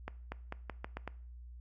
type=accelerating click train; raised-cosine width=0.5 ms; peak=-24 dBFS; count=7; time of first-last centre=0.08-1.077 s; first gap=240 ms; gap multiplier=0.85; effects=noise-tail reverb RT60 0.5 s tail -20 dB re dry + added 60 Hz sine -47 dBFS peak until 1.6 s